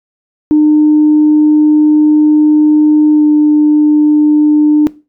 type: tone with pitch glide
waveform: sine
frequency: 303.1 to 300.5 Hz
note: D#4 to D4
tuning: -45 to +40 cents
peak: -3 dBFS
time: 0.51-4.87 s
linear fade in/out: 0 ms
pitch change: -15 cents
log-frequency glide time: 3.12-3.24 s
effects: noise-tail reverb RT60 0.3 s tail -20 dB re dry + tanh soft clip ceiling 0 dBFS